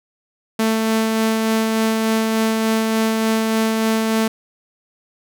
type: tone with tremolo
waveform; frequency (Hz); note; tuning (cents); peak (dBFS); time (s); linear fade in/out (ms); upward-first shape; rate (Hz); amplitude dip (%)
sawtooth; 221.9; A3; +15; -11; 0.59-4.28; 5; sine; 3.4; 25
effects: none